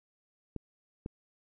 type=clicks; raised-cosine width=3 ms; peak=-24 dBFS; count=2; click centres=0.563 / 1.061 s; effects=none